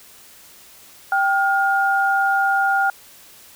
sine tone pair together, 784 / 1420.5 Hz, G5 / F6, 0 / +29 cents, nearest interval minor seventh, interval 1029 cents, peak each -18 dBFS, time 1.12-2.9 s, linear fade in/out 2 ms, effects white hiss -46 dBFS RMS until 3.55 s

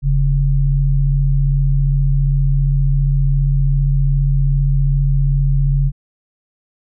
sine tone pair together, 41.2 / 138.59 Hz, E1 / C#3, 0 / 0 cents, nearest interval octave + major sixth, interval 2100 cents, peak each -14 dBFS, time 0.02-5.92 s, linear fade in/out 50 ms, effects none

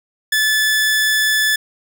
sawtooth tone, 1735 Hz, A6, 25 cents flat, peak -10 dBFS, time 0.32-1.56 s, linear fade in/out 5 ms, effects none

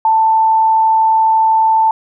sine tone, 886 Hz, A5, 12 cents sharp, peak -8 dBFS, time 0.05-1.91 s, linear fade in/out 2 ms, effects none

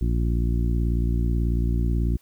harmonic tone, 58.27 Hz, A#1, in tune, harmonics 1 / 2 / 3 / 4 / 5 / 6, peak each -21 / -27 / -31 / -33 / -35 / -37 dBFS, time 0.01-2.17 s, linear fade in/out 5 ms, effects white hiss -61 dBFS RMS until 2.21 s

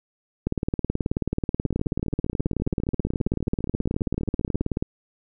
two click trains, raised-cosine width 3 ms, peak -10 / -18 dBFS, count 82 / 45, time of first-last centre 0.47-4.825 / 1.66-4.613 s, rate 18.6 / 14.9 Hz, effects none

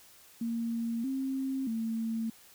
sine tone with pitch steps, 231 / 266.7 / 225.4 Hz, A#3 / C4 / A3, -16 / +33 / +42 cents, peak -30 dBFS, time 0.41-2.3 s, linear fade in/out 5 ms, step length 630 ms, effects white hiss -57 dBFS RMS until 2.54 s

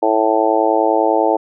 harmonic tone, 110 Hz, A2, in tune, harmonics 3 / 4 / 5 / 6 / 7 / 8, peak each -19 / -19 / -19 / -19 / -19 / -19 dBFS, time 0.02-1.37 s, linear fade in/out 10 ms, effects none

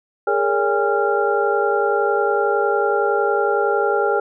sine tone cluster, 409.3 / 460.2 / 569 / 812 / 1384 Hz, G#4 / A#4 / C#5 / G#5 / F6, -25 / -22 / +45 / -39 / -16 cents, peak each -20 / -22 / -24 / -22 / -23 dBFS, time 0.27-4.2 s, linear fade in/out 5 ms, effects none

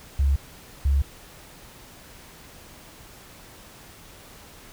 sine tone pair in turn, 69.3 / 69.3 Hz, C#2 / C#2, 0 / 0 cents, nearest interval unison, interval 0 cents, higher neither, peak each -17 dBFS, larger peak neither, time 0.19-0.36 / 0.85-1.02 s, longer neither, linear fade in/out 5 ms, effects pink hiss -47 dBFS RMS until 4.72 s

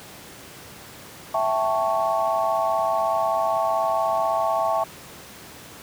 sine chord, A dominant seventh, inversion second, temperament equal, 659.3 / 784 / 880 / 1108.7 Hz, E5 / G5 / A5 / C#6, 0 / 0 / 0 / 0 cents, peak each -23 / -27 / -26 / -26 dBFS, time 1.34-4.84 s, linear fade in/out 5 ms, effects pink hiss -42 dBFS RMS until 5.82 s + high-pass 100 Hz 12 dB/octave

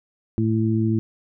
harmonic tone, 110.8 Hz, A2, 13 cents sharp, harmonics 1 / 2 / 3, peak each -21 / -22 / -24 dBFS, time 0.38-0.99 s, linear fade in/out 0 ms, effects none

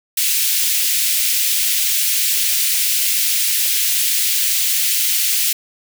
white high-pass noise, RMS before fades -17 dBFS, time 0.17-5.53 s, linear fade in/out 5 ms, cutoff 2200 Hz, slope 24 dB/octave, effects none

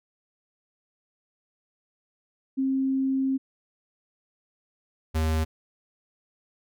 sine / square tone pair in turn, 266.8 / 79.32 Hz, C4 / D#2, +34 / +34 cents, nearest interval octave + major sixth, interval 2100 cents, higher first, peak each -22 / -23 dBFS, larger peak first, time 2.57-3.38 / 5.14-5.45 s, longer first, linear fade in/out 20 ms, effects none

